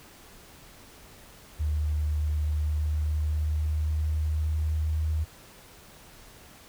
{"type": "tone with pitch glide", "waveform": "sine", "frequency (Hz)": [75.7, 78.1], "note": ["D#2", "D#2"], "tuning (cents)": [-47, 7], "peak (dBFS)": -24, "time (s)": [1.59, 5.25], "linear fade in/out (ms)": 20, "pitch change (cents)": 54, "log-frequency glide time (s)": [2.57, 5.12], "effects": ["pink hiss -51 dBFS RMS until 6.68 s"]}